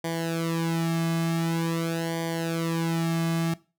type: tone with flanger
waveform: sawtooth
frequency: 165.5 Hz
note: E3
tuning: 7 cents sharp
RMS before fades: -27 dBFS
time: 0.04-3.54 s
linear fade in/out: 5 ms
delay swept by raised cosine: 0.75 to 2.15 ms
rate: 0.46 Hz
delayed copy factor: -0.85
effects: noise-tail reverb RT60 0.3 s tail -19 dB re dry